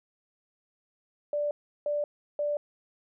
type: tone bursts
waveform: sine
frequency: 587.3 Hz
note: D5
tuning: in tune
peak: -26 dBFS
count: 3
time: 1.33-2.57 s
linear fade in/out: 2 ms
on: 180 ms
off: 350 ms
effects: none